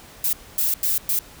violet noise bursts at uneven times, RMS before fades -21 dBFS, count 4, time 0.24-0.33 / 0.58-0.74 / 0.83-0.98 / 1.09-1.19 s, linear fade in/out 2 ms, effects pink hiss -45 dBFS RMS until 1.4 s

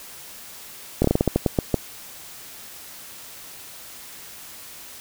slowing click train, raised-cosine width 2 ms, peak -4 dBFS, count 11, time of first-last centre 1.02-1.743 s, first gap 24 ms, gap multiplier 1.23, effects white hiss -41 dBFS RMS until 5 s

